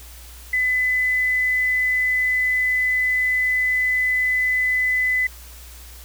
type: tone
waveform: sine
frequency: 2008 Hz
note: B6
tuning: 28 cents sharp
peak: -17 dBFS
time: 0.53-5.27 s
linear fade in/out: 5 ms
effects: added 60 Hz sine -40 dBFS peak until 6.04 s + white hiss -44 dBFS RMS until 6.04 s